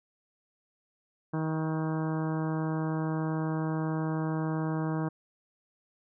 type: harmonic tone with a mistuned harmonic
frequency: 158.4 Hz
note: D#3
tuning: 31 cents sharp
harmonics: 1 / 2 / 3 / 4 / 5 / 6 / 7 / 8 / 9 / 10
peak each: -30 / -33 / -40 / -42 / -43 / -43 / -44 / -48 / -50 / -48 dBFS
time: 1.33-5.09 s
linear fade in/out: 10 ms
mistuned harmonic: 7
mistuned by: -16 cents
effects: none